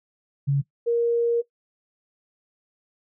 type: tone pair in turn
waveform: sine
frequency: 140 / 469.5 Hz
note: C#3 / A#4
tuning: +18 / +12 cents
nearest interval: octave + major sixth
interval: 2094 cents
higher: second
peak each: -18 dBFS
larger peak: neither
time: 0.47-0.62 / 0.86-1.42 s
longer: second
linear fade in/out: 20 ms
effects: noise-tail reverb RT60 0.1 s tail -18 dB re dry